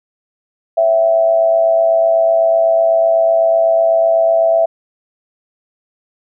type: tone with amplitude modulation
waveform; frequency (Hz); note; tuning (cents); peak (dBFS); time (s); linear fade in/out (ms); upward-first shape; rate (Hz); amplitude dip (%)
sine; 661; E5; +5; -6; 0.77-4.66; 10; sine; 108; 60
effects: none